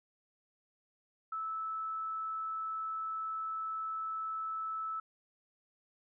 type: tone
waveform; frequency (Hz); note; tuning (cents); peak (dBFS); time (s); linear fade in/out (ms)
sine; 1309; E6; -13; -35; 1.32-5; 5
effects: none